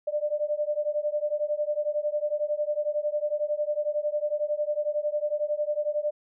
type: beating tone pair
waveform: sine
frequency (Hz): 591 / 602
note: D5 / D5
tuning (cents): +11 / +43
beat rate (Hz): 11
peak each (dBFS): -28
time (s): 0.07-6.11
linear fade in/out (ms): 10
effects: none